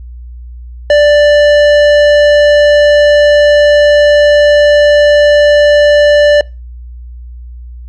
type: tone with tanh clipping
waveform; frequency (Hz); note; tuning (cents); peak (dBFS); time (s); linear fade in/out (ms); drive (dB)
sine; 588; D5; +2; -5; 0.9-6.41; 2; 14
effects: noise-tail reverb RT60 0.3 s tail -26 dB re dry + added 60 Hz sine -25 dBFS peak until 7.88 s